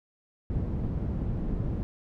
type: low-pass noise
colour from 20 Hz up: white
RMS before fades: -30 dBFS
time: 0.5-1.83 s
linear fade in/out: 0 ms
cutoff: 150 Hz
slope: 12 dB/octave
effects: none